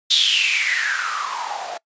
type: noise with band-pass filter sweep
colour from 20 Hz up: blue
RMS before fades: -21 dBFS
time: 0.1-1.78 s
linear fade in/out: 10 ms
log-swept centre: 3800 to 640 Hz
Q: 8.5
effects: noise-tail reverb RT60 0.1 s tail -24 dB re dry + resampled to 16000 Hz